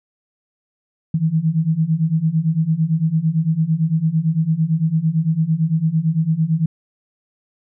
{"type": "beating tone pair", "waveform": "sine", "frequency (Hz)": [155.56, 164.46], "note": ["D#3", "E3"], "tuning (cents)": [0, -4], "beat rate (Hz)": 8.9, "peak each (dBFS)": [-19, -17], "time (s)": [1.14, 6.66], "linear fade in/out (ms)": 5, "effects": []}